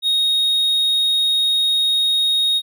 triangle tone, 3738 Hz, A#7, 4 cents sharp, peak -13 dBFS, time 0.02-2.62 s, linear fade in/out 50 ms, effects none

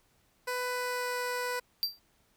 15% pulse tone with pitch glide, 497.9 to 494.2 Hz, B4 to B4, +14 to +1 cents, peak -25 dBFS, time 0.47-1.6 s, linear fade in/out 10 ms, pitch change -13 cents, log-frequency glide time 0.62-1.18 s
square tone with exponential decay, 4699 Hz, D8, in tune, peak -24 dBFS, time 1.83-1.99 s, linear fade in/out 0 ms, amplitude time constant 34 ms
effects pink hiss -69 dBFS RMS until 2.36 s

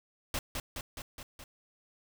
pink noise with echo, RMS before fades -33 dBFS, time 0.34-0.39 s, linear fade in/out 2 ms, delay 210 ms, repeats 5, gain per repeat -3 dB, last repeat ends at 1.44 s, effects none

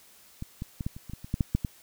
clicks, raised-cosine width 5 ms, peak -22 / -21 / -20 / -17 / -29 / -28 / -24 / -28 / -15 / -11 / -11 / -16 dBFS, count 12, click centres 0.424 / 0.621 / 0.808 / 0.865 / 0.965 / 1.097 / 1.135 / 1.245 / 1.341 / 1.408 / 1.55 / 1.648 s, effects white hiss -56 dBFS RMS until 1.82 s

